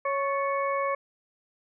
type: harmonic tone with a mistuned harmonic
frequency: 554 Hz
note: C#5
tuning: 1 cent flat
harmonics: 1 / 2 / 3 / 4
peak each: -28 / -28 / -40 / -36 dBFS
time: 0.05-0.95 s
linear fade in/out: 5 ms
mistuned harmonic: 3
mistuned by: +77 cents
effects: none